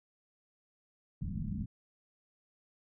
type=low-pass noise; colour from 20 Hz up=white; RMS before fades=-37 dBFS; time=1.21-1.66 s; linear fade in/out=10 ms; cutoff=220 Hz; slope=48 dB/octave; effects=none